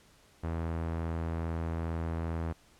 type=tone with low-pass filter; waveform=sawtooth; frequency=82.41 Hz; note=E2; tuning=in tune; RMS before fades=-34 dBFS; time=0.43-2.53 s; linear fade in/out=10 ms; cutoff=1500 Hz; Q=0.8; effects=pink hiss -62 dBFS RMS until 2.79 s + low-pass 11000 Hz 12 dB/octave